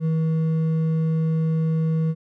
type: tone with hard clipping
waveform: triangle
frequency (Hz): 160.3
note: E3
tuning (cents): -48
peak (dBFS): -20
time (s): 0-2.15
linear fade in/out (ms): 50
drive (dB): 8
effects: none